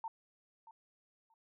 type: tone with echo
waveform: sine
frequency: 903 Hz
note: A5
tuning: 45 cents sharp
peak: -38 dBFS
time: 0.04-0.08 s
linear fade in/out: 2 ms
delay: 630 ms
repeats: 2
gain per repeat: -15 dB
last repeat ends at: 1.34 s
effects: none